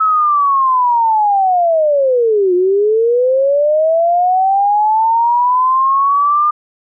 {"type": "linear two-way sweep", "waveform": "sine", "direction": "down then up", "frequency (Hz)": [1300, 352.4, 1211], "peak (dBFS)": -9, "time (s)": [0, 6.51], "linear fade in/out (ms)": 10, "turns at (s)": 2.54, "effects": []}